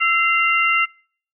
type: tone cluster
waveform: sine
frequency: 1328 / 2074 / 2770 Hz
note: E6 / C7 / F7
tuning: +12 / -16 / -15 cents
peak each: -19 dBFS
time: 0-0.86 s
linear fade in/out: 20 ms
effects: noise-tail reverb RT60 0.5 s tail -26 dB re dry